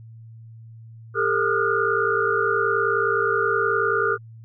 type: tone cluster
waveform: sine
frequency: 403.5 / 453.8 / 1214 / 1392 / 1451 Hz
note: G#4 / A#4 / D#6 / F6 / F#6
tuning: -50 / -47 / -43 / -6 / -34 cents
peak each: -25 dBFS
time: 1.14-4.18 s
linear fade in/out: 50 ms
effects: added 113 Hz sine -40 dBFS peak until 4.44 s